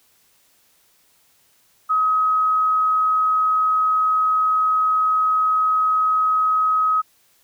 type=tone; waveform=sine; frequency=1269 Hz; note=D#6; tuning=34 cents sharp; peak=-15 dBFS; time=1.89-7.02 s; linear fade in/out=20 ms; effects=white hiss -59 dBFS RMS until 7.43 s